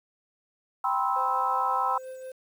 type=chord; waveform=sine; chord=C major seventh; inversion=second; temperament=just; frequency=784.9 / 981.1 / 1046.5 / 1308.1 Hz; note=G5 / B5 / C6 / E6; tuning=+2 / -12 / 0 / -14 cents; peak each=-29 dBFS; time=0.84-1.98 s; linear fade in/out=5 ms
type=tone with tremolo; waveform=triangle; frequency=519 Hz; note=C5; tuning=14 cents flat; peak=-34 dBFS; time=1.16-2.32 s; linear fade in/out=5 ms; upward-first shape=sine; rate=5.6 Hz; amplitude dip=35%
effects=9-bit